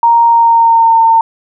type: tone with pitch glide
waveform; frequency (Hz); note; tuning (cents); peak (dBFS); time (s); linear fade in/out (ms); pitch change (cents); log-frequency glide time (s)
sine; 932.3 to 907.9; A#5 to A#5; 0 to -46; -4; 0.03-1.21; 2; -46; 0.25-1
effects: none